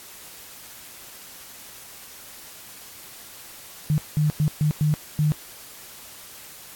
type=tone bursts at uneven times; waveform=sine; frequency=151.1 Hz; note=D3; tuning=50 cents sharp; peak=-17 dBFS; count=6; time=3.9-3.98 / 4.17-4.3 / 4.4-4.48 / 4.61-4.71 / 4.81-4.94 / 5.19-5.32 s; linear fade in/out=0 ms; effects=white hiss -43 dBFS RMS until 6.75 s + AAC 64 kbps